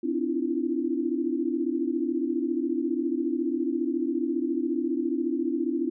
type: tone cluster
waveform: sine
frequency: 257 / 294.8 / 327.8 / 342.3 Hz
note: C4 / D4 / E4 / F4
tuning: -31 / +7 / -10 / -35 cents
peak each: -30 dBFS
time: 0.03-5.9 s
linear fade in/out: 10 ms
effects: none